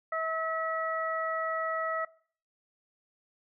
harmonic tone, 646 Hz, E5, 35 cents flat, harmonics 1 / 2 / 3, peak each -33 / -32 / -37 dBFS, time 0.12-2.05 s, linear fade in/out 5 ms, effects noise-tail reverb RT60 0.5 s tail -20 dB re dry

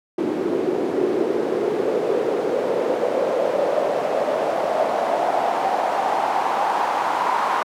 pink noise with band-pass filter sweep, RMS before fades -21 dBFS, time 0.18-7.63 s, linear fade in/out 5 ms, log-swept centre 340 to 980 Hz, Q 4.1, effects high-pass 200 Hz 12 dB/octave

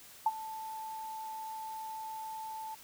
sine tone with ADSR envelope, 880 Hz, A5, in tune, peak -22 dBFS, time 0.26-2.75 s, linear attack 4 ms, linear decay 39 ms, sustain -17 dB, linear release 9 ms, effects white hiss -54 dBFS RMS until 2.83 s

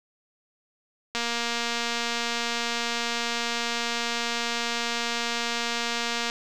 click train, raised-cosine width 0.2 ms, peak -11 dBFS, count 1211, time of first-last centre 1.15-6.299 s, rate 235 Hz, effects none

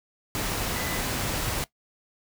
sine tone in noise, 2000 Hz, B6, 21 cents sharp, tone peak -37 dBFS, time 0.76-1 s, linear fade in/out 0 ms, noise pink, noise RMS -29 dBFS, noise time 0.35-1.64 s, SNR -11 dB, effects noise-tail reverb RT60 0.1 s tail -18 dB re dry

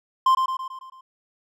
triangle tone with echo, 1046.5 Hz, C6, in tune, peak -12 dBFS, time 0.26-0.35 s, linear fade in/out 5 ms, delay 110 ms, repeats 6, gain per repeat -5 dB, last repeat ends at 1.01 s, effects none

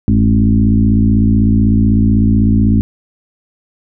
sine tone with frequency modulation, 150 Hz, D3, 37 cents sharp, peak -7 dBFS, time 0.08-2.81 s, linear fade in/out 0 ms, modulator 56 Hz, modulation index 2.1, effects none

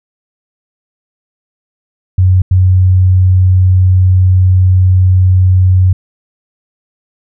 sine tone bursts at uneven times, 92.5 Hz, F#2, in tune, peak -4 dBFS, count 2, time 2.18-2.42 / 2.51-5.93 s, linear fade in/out 5 ms, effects none

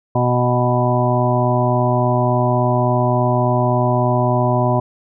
harmonic tone with a mistuned harmonic, 123.47 Hz, B2, in tune, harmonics 1 / 2 / 3 / 5 / 6 / 7 / 8, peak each -17 / -22 / -23 / -20 / -23 / -28 / -22 dBFS, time 0.15-4.8 s, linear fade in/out 5 ms, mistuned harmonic 7, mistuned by -17 cents, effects none

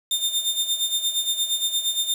sawtooth tone with tremolo, 3621 Hz, A7, 49 cents sharp, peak -16 dBFS, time 0.11-2.14 s, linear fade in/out 2 ms, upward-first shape sine, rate 8.6 Hz, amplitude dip 70%, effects 7-bit

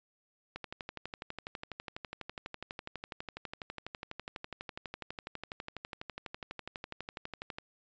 click train, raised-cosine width 0.3 ms, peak -24 dBFS, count 86, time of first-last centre 0.56-7.585 s, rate 12.1 Hz, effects resampled to 16000 Hz

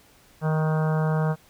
harmonic tone with a mistuned harmonic, 156.5 Hz, D#3, 10 cents sharp, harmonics 1 / 3 / 4 / 5 / 6 / 7 / 8 / 9 / 10, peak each -21 / -31 / -33 / -35 / -37 / -38 / -39 / -40 / -41 dBFS, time 0.41-1.36 s, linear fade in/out 50 ms, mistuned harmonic 9, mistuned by +25 cents, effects pink hiss -56 dBFS RMS until 1.49 s

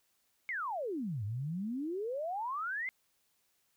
sine exponential two-way sweep, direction down then up, 2228 to 98 to 2136 Hz, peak -34 dBFS, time 0.49-2.89 s, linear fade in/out 0 ms, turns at 1.24 s, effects white hiss -75 dBFS RMS until 3.76 s

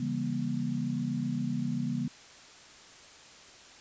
sine chord, C# diminished seventh, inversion none, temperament just, 138.59 / 166.31 / 199.57 / 239.5 Hz, C#3 / E3 / G3 / Bb3, 0 / +16 / +31 / +47 cents, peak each -35 / -37 / -36 / -32 dBFS, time 0-2.08 s, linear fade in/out 5 ms, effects white hiss -52 dBFS RMS until 3.8 s + resampled to 16000 Hz

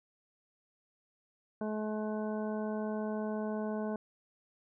harmonic tone, 214.3 Hz, A3, 45 cents flat, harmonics 1 / 2 / 3 / 4 / 5 / 7, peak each -35 / -39 / -40 / -46 / -49 / -51 dBFS, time 1.61-3.96 s, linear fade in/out 2 ms, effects none

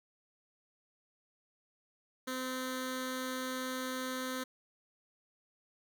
10% pulse tone with notch filter, 257.4 Hz, C4, 28 cents flat, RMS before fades -38 dBFS, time 2.27-4.44 s, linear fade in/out 10 ms, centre 790 Hz, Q 1.5, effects none

